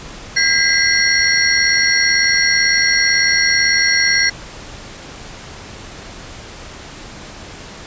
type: tone cluster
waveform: sine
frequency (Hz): 1613 / 1973 / 2051 / 4345 / 5600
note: G6 / B6 / C7 / C#8 / F8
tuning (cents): +49 / -2 / -35 / -35 / +4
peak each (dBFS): -18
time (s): 0.36-4.3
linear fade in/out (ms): 10
effects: pink hiss -34 dBFS RMS until 7.86 s + resampled to 16000 Hz

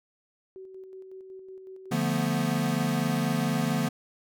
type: tone with tremolo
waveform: sine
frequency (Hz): 378.6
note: F#4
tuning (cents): +40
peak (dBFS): -40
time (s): 0.56-1.94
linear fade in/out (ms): 0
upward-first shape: square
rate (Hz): 5.4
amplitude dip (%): 35
type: chord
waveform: square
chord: B half-diminished seventh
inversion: first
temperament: equal with one note detuned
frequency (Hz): 146.83 / 174.61 / 222.6 / 246.9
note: D3 / F3 / A3 / B3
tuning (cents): 0 / 0 / +20 / 0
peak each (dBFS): -31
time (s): 1.91-3.89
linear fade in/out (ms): 10
effects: none

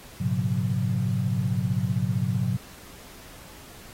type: tone cluster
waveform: sine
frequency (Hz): 104.9 / 120.1 / 135.9 / 181.9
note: G#2 / B2 / C#3 / F#3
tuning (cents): +18 / -48 / -34 / -29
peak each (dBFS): -28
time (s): 0.2-2.57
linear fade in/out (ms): 10
effects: pink hiss -47 dBFS RMS until 3.93 s + AAC 48 kbps

